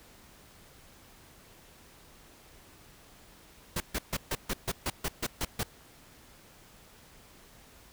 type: noise bursts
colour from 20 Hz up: pink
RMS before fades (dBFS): -31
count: 11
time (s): 3.76-5.633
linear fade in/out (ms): 5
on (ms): 43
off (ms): 140
effects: pink hiss -56 dBFS RMS until 7.92 s